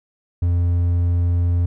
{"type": "tone", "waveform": "triangle", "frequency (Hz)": 87, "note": "F2", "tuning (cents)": -6, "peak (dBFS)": -13, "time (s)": [0.42, 1.66], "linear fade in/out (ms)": 5, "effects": []}